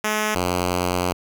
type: tone pair in turn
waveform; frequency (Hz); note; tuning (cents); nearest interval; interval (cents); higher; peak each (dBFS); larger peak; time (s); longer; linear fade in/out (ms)
5% pulse; 213.7 / 89.61; G#3 / F2; +50 / +45; octave + minor third; 1505; first; -9; neither; 0.04-0.35 / 0.35-1.13; second; 5
effects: none